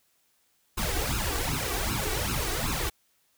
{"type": "noise with flanger", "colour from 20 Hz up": "pink", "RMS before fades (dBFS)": -29, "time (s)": [0.77, 2.9], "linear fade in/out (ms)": 10, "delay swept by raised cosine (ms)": [0.75, 2.65], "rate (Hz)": 2.6, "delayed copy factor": 0.85, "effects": ["white hiss -69 dBFS RMS until 3.37 s"]}